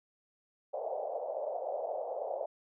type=band-pass noise; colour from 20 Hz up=pink; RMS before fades=-37 dBFS; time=0.73-2.46 s; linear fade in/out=10 ms; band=520 to 730 Hz; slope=48 dB/octave; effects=none